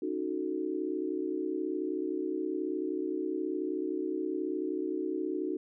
sine chord, D# half-diminished seventh, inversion third, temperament equal, 277.2 / 311.1 / 370 / 440 Hz, C#4 / D#4 / F#4 / A4, 0 / 0 / 0 / 0 cents, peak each -40 / -34 / -34 / -40 dBFS, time 0.02-5.57 s, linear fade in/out 5 ms, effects none

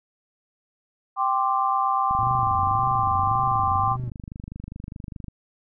sine chord, G suspended fourth, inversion none, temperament equal, 784 / 1046.5 / 1174.7 Hz, G5 / C6 / D6, 0 / 0 / 0 cents, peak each -24 dBFS, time 1.16-3.97 s, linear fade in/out 50 ms
click train, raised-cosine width 5 ms, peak -23 dBFS, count 80, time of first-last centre 2.11-5.283 s, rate 24.9 Hz
triangle tone with vibrato, 108 Hz, A2, 32 cents flat, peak -26 dBFS, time 2.19-4.1 s, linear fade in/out 5 ms, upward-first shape sine, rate 1.8 Hz, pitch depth 280 cents each way
effects none

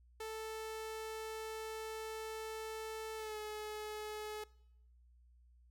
sawtooth tone with pitch glide, 440 to 426 Hz, A4 to G#4, 0 to +44 cents, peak -38 dBFS, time 0.2-4.44 s, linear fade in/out 5 ms, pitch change -56 cents, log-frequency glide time 3.16-3.38 s, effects noise-tail reverb RT60 0.8 s tail -22 dB re dry + added 60 Hz sine -62 dBFS peak until 5.7 s

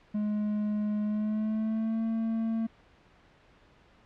triangle tone with pitch glide, 210 to 225.1 Hz, G#3 to A3, +19 to +40 cents, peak -25 dBFS, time 0.14-2.67 s, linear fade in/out 10 ms, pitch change +121 cents, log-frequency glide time 1.04-2.03 s, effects pink hiss -60 dBFS RMS until 4.05 s + low-pass 3000 Hz 12 dB/octave

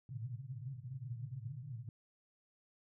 white band-pass noise, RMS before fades -45 dBFS, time 0.09-1.89 s, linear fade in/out 2 ms, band 110 to 140 Hz, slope 96 dB/octave, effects none

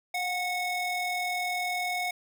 square ring-modulated tone, 740 Hz, F#5, in tune, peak -26 dBFS, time 0.14-2.11 s, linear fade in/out 5 ms, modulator 1460 Hz, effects 10-bit

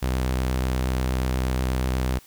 sawtooth tone with vibrato, 63.9 Hz, C2, 40 cents flat, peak -18 dBFS, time 0.02-2.19 s, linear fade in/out 10 ms, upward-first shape square, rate 8.3 Hz, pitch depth 13 cents each way, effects white hiss -52 dBFS RMS until 2.26 s

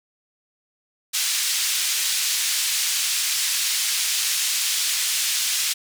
white band-pass noise, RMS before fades -23 dBFS, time 1.13-5.74 s, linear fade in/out 20 ms, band 2500 to 8100 Hz, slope 12 dB/octave, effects none

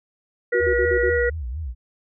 harmonic tone, 480.4 Hz, B4, 48 cents flat, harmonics 1 / 3 / 4, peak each -19 / -27 / -24 dBFS, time 0.52-1.3 s, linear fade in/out 10 ms
sine tone bursts, 370 Hz, F#4, in tune, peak -21 dBFS, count 5, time 0.54-1.102 s, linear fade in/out 10 ms, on 74 ms, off 48 ms
sine tone with vibrato, 69.3 Hz, C#2, in tune, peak -26 dBFS, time 0.59-1.75 s, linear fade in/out 50 ms, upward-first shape sine, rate 4.2 Hz, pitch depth 290 cents each way
effects none

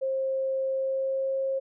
sine tone with pitch glide, 532 to 536.6 Hz, C5 to C5, +29 to +44 cents, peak -25 dBFS, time 0.01-1.6 s, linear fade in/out 20 ms, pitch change +15 cents, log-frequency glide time 0.7-1.36 s, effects none

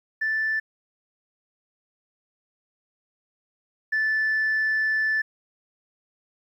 sine tone pair in turn, 1760 / 1752.1 Hz, A6 / A6, 0 / -8 cents, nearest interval unison, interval 8 cents, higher first, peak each -21 / -19 dBFS, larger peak second, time 0.21-0.6 / 3.92-5.22 s, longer second, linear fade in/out 10 ms, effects tanh soft clip ceiling -18 dBFS + 10-bit

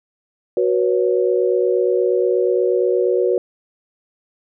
sine chord, F# suspended fourth, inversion none, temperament equal with one note detuned, 370 / 486 / 554.4 Hz, F#4 / B4 / C#5, 0 / -28 / 0 cents, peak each -17 / -18 / -22 dBFS, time 0.57-3.38 s, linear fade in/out 2 ms, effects none

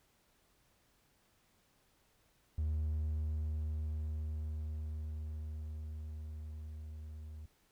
triangle tone with level ramp, 77 Hz, D#2, 17 cents flat, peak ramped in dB -29 to -43 dBFS, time 2.58-7.46 s, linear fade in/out 5 ms, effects tanh soft clip ceiling -26 dBFS + pink hiss -72 dBFS RMS until 7.71 s

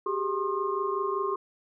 sine tone cluster, 384.8 / 410 / 1066 / 1216 Hz, G4 / G#4 / C6 / D#6, -32 / -22 / +32 / -40 cents, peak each -31 / -32 / -30 / -37 dBFS, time 0.06-1.36 s, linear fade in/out 5 ms, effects none

